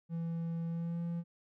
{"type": "tone with pitch glide", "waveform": "triangle", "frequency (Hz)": [166.6, 170], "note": ["E3", "F3"], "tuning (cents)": [19, -46], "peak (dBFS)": -32, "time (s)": [0.09, 1.24], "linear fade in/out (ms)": 50, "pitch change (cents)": 35, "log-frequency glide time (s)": [0.67, 1.01], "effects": []}